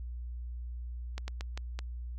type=slowing click train; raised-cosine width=0.2 ms; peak=-22 dBFS; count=5; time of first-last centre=1.18-1.79 s; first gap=100 ms; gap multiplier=1.29; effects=added 60 Hz sine -37 dBFS peak until 2.18 s